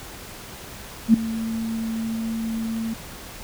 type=tone with ADSR envelope; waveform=sine; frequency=225.2 Hz; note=A3; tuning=40 cents sharp; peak=-7 dBFS; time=1.08-2.94 s; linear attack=60 ms; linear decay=5 ms; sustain=-17 dB; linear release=8 ms; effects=pink hiss -39 dBFS RMS until 3.43 s